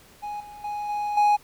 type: tone with level steps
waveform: triangle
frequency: 830.6 Hz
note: G#5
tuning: in tune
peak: -28 / -38 / -26 / -23 / -14 dBFS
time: 0.22-1.37 s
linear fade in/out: 20 ms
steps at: 0.4 / 0.64 / 0.89 / 1.17 s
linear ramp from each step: 5 ms
effects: pink hiss -53 dBFS RMS until 1.43 s